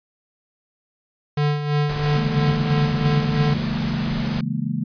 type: tone with tremolo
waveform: square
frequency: 147.4 Hz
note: D3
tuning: 7 cents sharp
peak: -17 dBFS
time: 1.37-3.54 s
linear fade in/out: 5 ms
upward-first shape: sine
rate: 3 Hz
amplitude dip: 60%
type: noise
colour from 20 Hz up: pink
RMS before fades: -30 dBFS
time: 1.89-4.41 s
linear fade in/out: 5 ms
type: chord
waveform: sine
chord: A# half-diminished seventh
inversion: first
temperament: equal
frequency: 138.59 / 164.81 / 207.7 / 233.1 Hz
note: C#3 / E3 / G#3 / A#3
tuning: 0 / 0 / 0 / 0 cents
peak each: -27 dBFS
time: 2.15-4.84 s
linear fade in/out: 5 ms
effects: resampled to 11025 Hz